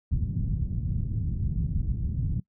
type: low-pass noise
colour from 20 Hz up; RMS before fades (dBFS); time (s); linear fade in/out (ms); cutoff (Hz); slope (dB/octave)
white; -28; 0.11-2.4; 5; 150; 24
effects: noise-tail reverb RT60 0.1 s tail -22 dB re dry